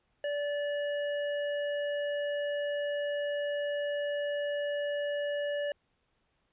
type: tone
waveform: square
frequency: 580 Hz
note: D5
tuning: 22 cents flat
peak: -31 dBFS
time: 0.24-5.72 s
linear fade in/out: 2 ms
effects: pink hiss -75 dBFS RMS until 6.52 s + resampled to 8000 Hz